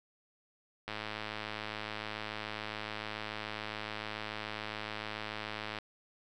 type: click train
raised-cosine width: 0.3 ms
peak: -22 dBFS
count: 526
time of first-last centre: 0.88-5.787 s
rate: 107 Hz
effects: none